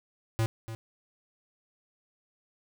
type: tone with echo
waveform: square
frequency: 112.5 Hz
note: A2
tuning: 39 cents sharp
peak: -25 dBFS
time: 0.39-0.46 s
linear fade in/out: 0 ms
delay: 290 ms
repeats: 1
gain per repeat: -12 dB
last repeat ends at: 0.75 s
effects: none